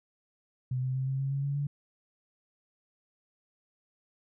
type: tone with pitch steps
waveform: sine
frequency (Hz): 127.4 / 129.55 / 131.74 / 133.97 / 136.23 / 138.53 / 140.87 / 143.25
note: C3 / C3 / C3 / C3 / C#3 / C#3 / C#3 / D3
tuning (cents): -46 / -17 / +12 / +41 / -30 / -1 / +28 / -43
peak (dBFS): -28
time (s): 0.71-1.67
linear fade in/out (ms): 5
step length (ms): 120
effects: none